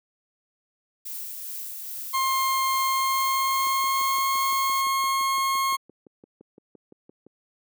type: noise with tremolo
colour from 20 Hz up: violet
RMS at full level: -34 dBFS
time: 1.05-4.82 s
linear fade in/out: 10 ms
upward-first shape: triangle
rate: 2.4 Hz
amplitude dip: 30%
type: tone with pitch glide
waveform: 40% pulse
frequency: 1063 to 1080.3 Hz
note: C6 to C#6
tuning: +27 to -45 cents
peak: -21 dBFS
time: 2.13-5.77 s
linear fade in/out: 20 ms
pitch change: +28 cents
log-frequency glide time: 2.83-4.28 s
type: click train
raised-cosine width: 3 ms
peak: -27 dBFS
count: 22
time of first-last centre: 3.67-7.266 s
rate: 5.84 Hz
effects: high-pass 400 Hz 12 dB/octave